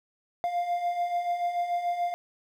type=beating tone pair; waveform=triangle; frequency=695 / 701.9 Hz; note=F5 / F5; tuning=-9 / +9 cents; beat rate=6.9 Hz; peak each=-32 / -25 dBFS; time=0.44-2.14 s; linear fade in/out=0 ms; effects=10-bit